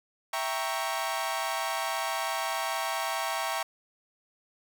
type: chord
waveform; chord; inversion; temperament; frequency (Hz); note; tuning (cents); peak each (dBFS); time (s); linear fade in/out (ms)
sawtooth; E diminished seventh; none; equal; 659.3 / 784 / 932.3 / 1108.7; E5 / G5 / Bb5 / Db6; 0 / 0 / 0 / 0; -31; 0.33-3.63; 5
effects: none